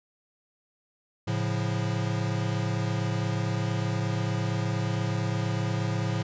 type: chord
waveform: square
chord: A augmented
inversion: none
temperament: equal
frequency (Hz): 110 / 138.59 / 174.61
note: A2 / C#3 / E#3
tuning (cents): 0 / 0 / 0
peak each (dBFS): -29 / -33 / -33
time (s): 1.27-6.23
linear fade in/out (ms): 10
effects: resampled to 16000 Hz